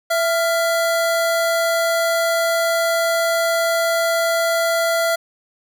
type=tone pair together; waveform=square; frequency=665.4 / 1393 Hz; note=E5 / F6; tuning=+16 / -5 cents; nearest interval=octave + minor second; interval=1279 cents; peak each=-18 / -23 dBFS; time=0.1-5.16 s; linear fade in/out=10 ms; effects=none